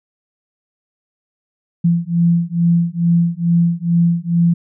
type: beating tone pair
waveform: sine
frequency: 169.2 / 171.5 Hz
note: E3 / F3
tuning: +45 / -31 cents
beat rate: 2.3 Hz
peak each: -15 dBFS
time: 1.84-4.54 s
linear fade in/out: 10 ms
effects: none